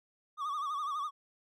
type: tone with vibrato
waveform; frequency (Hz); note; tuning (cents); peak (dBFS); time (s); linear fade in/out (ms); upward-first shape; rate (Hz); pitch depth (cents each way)
triangle; 1174.7; D6; 0; -31; 0.37-1.11; 50; sine; 12; 100
effects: none